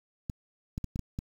clicks, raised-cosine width 5 ms, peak -21 dBFS, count 6, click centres 0.298 / 0.779 / 0.843 / 0.959 / 0.993 / 1.189 s, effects 8-bit

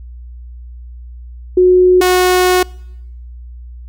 sine / sawtooth tone pair in turn, 365 / 365 Hz, F#4 / F#4, -24 / -24 cents, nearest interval unison, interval 0 cents, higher neither, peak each -5 dBFS, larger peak neither, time 1.57-2.01 / 2.01-2.63 s, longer second, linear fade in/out 5 ms, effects noise-tail reverb RT60 0.9 s tail -26 dB re dry + added 60 Hz sine -29 dBFS peak until 3.88 s

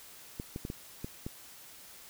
clicks, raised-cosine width 3 ms, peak -24 dBFS, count 6, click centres 0.399 / 0.561 / 0.651 / 0.701 / 1.045 / 1.265 s, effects white hiss -52 dBFS RMS until 2.09 s

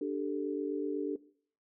sine chord, D suspended fourth, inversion none, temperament equal, 293.7 / 392 / 440 Hz, D4 / G4 / A4, 0 / 0 / 0 cents, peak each -34 / -37 / -37 dBFS, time 0.01-1.16 s, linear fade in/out 5 ms, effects noise-tail reverb RT60 0.5 s tail -17 dB re dry

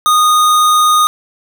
square tone, 1234 Hz, D#6, 15 cents flat, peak -8 dBFS, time 0.06-1.07 s, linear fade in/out 0 ms, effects none

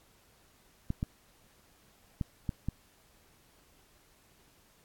clicks, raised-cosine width 5 ms, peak -19 dBFS, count 5, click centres 0.904 / 1.029 / 2.212 / 2.492 / 2.686 s, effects pink hiss -64 dBFS RMS until 4.84 s + AAC 64 kbps

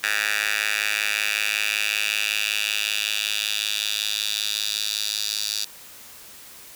10% pulse tone with high-pass filter sweep, 105.3 Hz, G#2, 24 cents sharp, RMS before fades -25 dBFS, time 0.03-5.65 s, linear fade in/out 10 ms, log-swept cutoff 1900 to 4400 Hz, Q 2.8, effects white hiss -44 dBFS RMS until 6.75 s

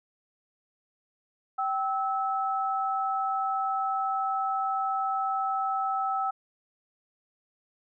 sine tone pair together, 774.8 / 1303 Hz, G5 / E6, -20 / -20 cents, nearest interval major sixth, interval 900 cents, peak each -28 / -29 dBFS, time 1.58-6.31 s, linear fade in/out 10 ms, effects none

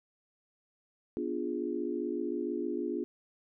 sine chord, B diminished seventh, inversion none, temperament equal, 246.9 / 293.7 / 349.2 / 415.3 Hz, B3 / D4 / F4 / Ab4, 0 / 0 / 0 / 0 cents, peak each -38 / -37 / -35 / -38 dBFS, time 1.17-3.04 s, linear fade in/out 0 ms, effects none

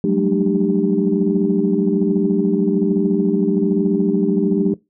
sine tone cluster, 181.5 / 195.1 / 216.3 / 301.3 / 393.4 Hz, F#3 / G3 / A3 / D4 / G4, -33 / -8 / -29 / +44 / +6 cents, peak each -20 dBFS, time 0.04-4.74 s, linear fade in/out 2 ms, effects noise-tail reverb RT60 0.2 s tail -21 dB re dry + tanh soft clip ceiling -4 dBFS

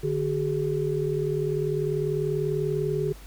sine tone cluster, 148.8 / 378 / 418.2 Hz, D3 / F#4 / G#4, +23 / +37 / +12 cents, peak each -28 dBFS, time 0.03-3.13 s, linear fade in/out 10 ms, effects added 50 Hz sine -43 dBFS peak until 3.26 s + pink hiss -50 dBFS RMS until 3.26 s

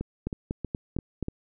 two click trains, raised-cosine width 3 ms, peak -16 / -18 dBFS, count 5 / 5, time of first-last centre 0.27-1.227 / 0.01-1.284 s, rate 4.18 / 3.14 Hz, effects none

